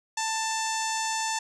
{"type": "tone with low-pass filter", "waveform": "sawtooth", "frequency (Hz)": 887, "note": "A5", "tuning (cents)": 14, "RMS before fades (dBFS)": -29, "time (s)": [0.17, 1.39], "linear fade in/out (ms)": 5, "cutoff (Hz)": 7000, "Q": 4.1, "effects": []}